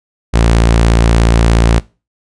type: tone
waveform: sawtooth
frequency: 56.9 Hz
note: A#1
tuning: 41 cents flat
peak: -3 dBFS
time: 0.33-1.8 s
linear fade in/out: 20 ms
effects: noise-tail reverb RT60 0.3 s tail -22 dB re dry + resampled to 22050 Hz